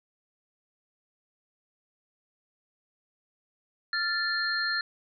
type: tone cluster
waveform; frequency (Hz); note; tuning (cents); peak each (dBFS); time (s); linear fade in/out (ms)
sine; 1386 / 1756 / 4207; F6 / A6 / C8; -14 / -4 / +9; -32 / -29 / -31; 3.93-4.81; 2
effects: none